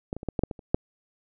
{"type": "clicks", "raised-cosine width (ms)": 2, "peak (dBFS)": [-16, -22, -24, -14, -12, -10, -19, -30, -6], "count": 9, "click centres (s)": [0.129, 0.166, 0.231, 0.287, 0.392, 0.436, 0.512, 0.592, 0.745], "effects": []}